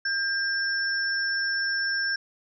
sine tone pair together, 1600 / 5392 Hz, G6 / E8, +35 / +38 cents, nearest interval octave + major sixth, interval 2103 cents, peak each -25 / -30 dBFS, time 0.05-2.16 s, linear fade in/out 5 ms, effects none

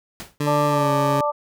pink noise with exponential decay, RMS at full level -31 dBFS, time 0.2-0.38 s, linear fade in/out 0 ms, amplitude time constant 38 ms
20% pulse tone with pitch glide, 146.83 to 139.23 Hz, D3 to C#3, 0 to +8 cents, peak -16 dBFS, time 0.4-1.21 s, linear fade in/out 5 ms, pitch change -92 cents, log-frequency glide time 0.66-0.91 s
harmonic tone, 294.3 Hz, D4, 4 cents sharp, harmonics 2 / 3 / 4, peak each -22 / -24 / -24 dBFS, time 0.46-1.32 s, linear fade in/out 20 ms
effects none

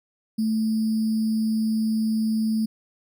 sine tone with sample-and-hold, 220 Hz, A3, in tune, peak -20 dBFS, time 0.38-2.66 s, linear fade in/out 10 ms, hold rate 4900 Hz, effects none

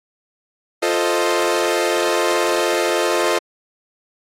sawtooth chord, F dominant seventh, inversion none, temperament equal, 349.2 / 440 / 523.3 / 622.3 Hz, F4 / A4 / C5 / Eb5, 0 / 0 / 0 / 0 cents, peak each -17 / -18 / -19 / -18 dBFS, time 0.82-3.39 s, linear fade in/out 10 ms, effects low-pass 11000 Hz 12 dB/octave + AAC 64 kbps

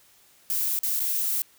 violet noise with dropouts, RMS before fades -26 dBFS, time 0.5-1.42 s, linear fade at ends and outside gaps 0 ms, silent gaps 0.79-0.833 / 0.995-1.002 s, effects white hiss -58 dBFS RMS until 1.58 s

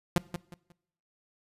sawtooth tone with echo, 174.61 Hz, F3, in tune, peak -17 dBFS, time 0.16-0.18 s, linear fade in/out 0 ms, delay 180 ms, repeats 3, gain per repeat -11 dB, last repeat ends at 0.72 s, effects noise-tail reverb RT60 0.8 s tail -22 dB re dry + resampled to 32000 Hz

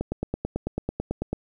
click train, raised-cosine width 2 ms, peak -13 dBFS, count 13, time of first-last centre 0.01-1.33 s, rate 9.09 Hz, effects 9-bit

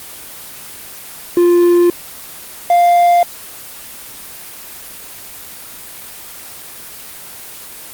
triangle tone pair in turn, 349.2 / 698.4 Hz, F4 / F5, 0 / 0 cents, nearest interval octave, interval 1200 cents, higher second, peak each -5 dBFS, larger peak neither, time 1.37-1.9 / 2.7-3.23 s, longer neither, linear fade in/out 2 ms, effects white hiss -32 dBFS RMS until 7.93 s + Opus 24 kbps

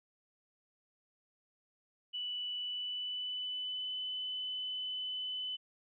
sine tone with pitch glide, 2965 to 3013 Hz, F#7 to F#7, +3 to +31 cents, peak -36 dBFS, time 2.13-5.57 s, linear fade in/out 20 ms, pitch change +28 cents, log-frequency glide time 2.58-3.94 s, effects none

